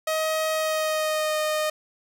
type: tone with pitch glide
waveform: sawtooth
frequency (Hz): 631 to 615.5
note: D#5 to D#5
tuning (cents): +24 to -19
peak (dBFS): -19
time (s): 0.07-1.7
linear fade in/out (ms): 5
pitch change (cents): -43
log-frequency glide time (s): 0.52-1.39
effects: none